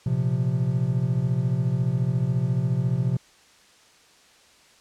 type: chord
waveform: triangle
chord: Bb suspended second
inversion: none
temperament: equal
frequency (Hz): 116.54 / 130.81 / 174.61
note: Bb2 / C3 / F3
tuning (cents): 0 / 0 / 0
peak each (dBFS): -25 / -21 / -26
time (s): 0.06-3.17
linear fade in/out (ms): 5
effects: white hiss -55 dBFS RMS until 4.8 s + low-pass 7000 Hz 12 dB/octave